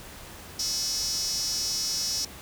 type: tone with high-pass filter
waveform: sawtooth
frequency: 430 Hz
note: A4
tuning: 40 cents flat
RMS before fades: -29 dBFS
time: 0.59-2.25 s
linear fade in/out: 5 ms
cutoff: 5400 Hz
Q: 8.1
effects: pink hiss -44 dBFS RMS until 2.41 s